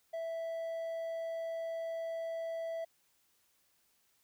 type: tone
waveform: triangle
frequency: 659 Hz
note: E5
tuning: 1 cent flat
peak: -34 dBFS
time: 0.13-2.85 s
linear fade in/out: 10 ms
effects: white hiss -73 dBFS RMS until 4.23 s